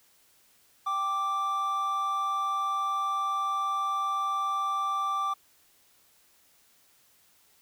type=tone pair together; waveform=triangle; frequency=784 / 1174.7 Hz; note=G5 / D6; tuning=0 / 0 cents; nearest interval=perfect fifth; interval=700 cents; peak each=-34 / -25 dBFS; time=0.86-5.34 s; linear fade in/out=10 ms; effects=white hiss -63 dBFS RMS until 7.61 s